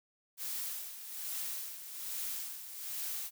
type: noise with tremolo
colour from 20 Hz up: blue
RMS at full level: -38 dBFS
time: 0.37-3.31 s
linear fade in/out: 50 ms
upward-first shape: sine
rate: 1.2 Hz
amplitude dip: 65%
effects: none